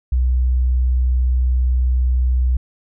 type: tone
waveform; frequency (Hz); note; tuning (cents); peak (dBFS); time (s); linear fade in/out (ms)
sine; 62.7; B1; +27; -13; 0.12-2.57; 5
effects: none